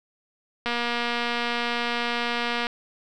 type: click train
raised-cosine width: 0.3 ms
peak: -11 dBFS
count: 479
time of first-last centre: 0.66-2.668 s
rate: 238 Hz
effects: none